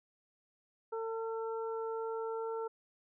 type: harmonic tone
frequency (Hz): 450.2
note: A4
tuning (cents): +40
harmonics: 1 / 2 / 3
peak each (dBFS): -36 / -43 / -46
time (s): 0.92-2.68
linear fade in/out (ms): 10
effects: none